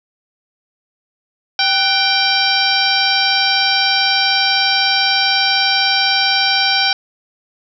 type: harmonic tone with a mistuned harmonic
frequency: 784 Hz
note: G5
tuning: in tune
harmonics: 1 / 2 / 3 / 4 / 5 / 6 / 7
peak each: -20 / -20 / -20 / -20 / -20 / -20 / -20 dBFS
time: 1.59-6.93 s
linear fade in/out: 2 ms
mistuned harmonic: 2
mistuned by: -85 cents
effects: none